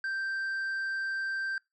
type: tone with tanh clipping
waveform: triangle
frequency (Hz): 1568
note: G6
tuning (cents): 0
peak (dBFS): -31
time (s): 0.04-1.58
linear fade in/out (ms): 2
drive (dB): 8
effects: noise-tail reverb RT60 0.2 s tail -24 dB re dry